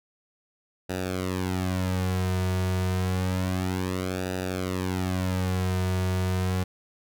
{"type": "tone with flanger", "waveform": "sawtooth", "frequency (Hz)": 92.5, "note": "F#2", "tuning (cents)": 0, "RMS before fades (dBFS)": -27, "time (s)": [0.89, 6.64], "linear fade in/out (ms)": 10, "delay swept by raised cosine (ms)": [0.92, 3.82], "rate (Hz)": 0.29, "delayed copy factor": -0.9, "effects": []}